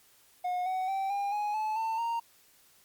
triangle tone with pitch steps, 722 / 748.3 / 775.6 / 803.9 / 833.2 / 863.6 / 895.1 / 927.7 Hz, F#5 / F#5 / G5 / G5 / G#5 / A5 / A5 / A#5, -43 / +19 / -19 / +43 / +5 / -33 / +29 / -9 cents, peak -27 dBFS, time 0.44-2.2 s, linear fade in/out 10 ms, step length 220 ms, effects white hiss -62 dBFS RMS until 2.84 s + Opus 48 kbps

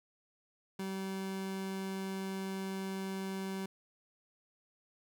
30% pulse tone, 192 Hz, G3, 36 cents flat, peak -34 dBFS, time 0.79-3.66 s, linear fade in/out 5 ms, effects none

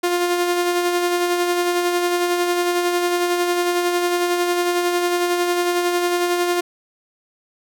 sawtooth tone with tremolo, 351.9 Hz, F4, 13 cents sharp, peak -12 dBFS, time 0.03-6.61 s, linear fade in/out 10 ms, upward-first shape sine, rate 11 Hz, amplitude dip 35%, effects none

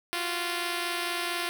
5% pulse tone pair together, 347.1 / 371.5 Hz, F4 / F#4, -11 / +7 cents, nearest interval minor second, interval 118 cents, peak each -18 / -26 dBFS, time 0.13-1.49 s, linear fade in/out 0 ms, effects none

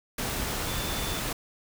sine tone in noise, 3520 Hz, A7, in tune, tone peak -39 dBFS, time 0.68-1.2 s, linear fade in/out 5 ms, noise pink, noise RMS -31 dBFS, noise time 0.18-1.33 s, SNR -11 dB, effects none

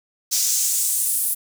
pink noise with high-pass filter sweep, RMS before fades -21 dBFS, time 0.31-1.35 s, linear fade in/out 20 ms, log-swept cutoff 5700 to 11000 Hz, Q 2.1, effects none

